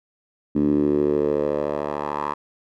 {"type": "tone with band-pass filter sweep", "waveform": "10% pulse", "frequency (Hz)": 73.42, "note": "D2", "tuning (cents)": 0, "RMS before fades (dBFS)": -22, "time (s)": [0.55, 2.34], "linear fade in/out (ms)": 10, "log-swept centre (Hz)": [260, 1000], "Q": 3.6, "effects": []}